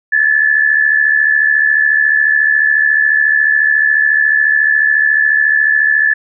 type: tone with amplitude modulation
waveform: sine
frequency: 1734 Hz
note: A6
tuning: 26 cents flat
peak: -5 dBFS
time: 0.12-6.14 s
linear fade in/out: 10 ms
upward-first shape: sine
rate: 74.1 Hz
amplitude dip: 70%
effects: none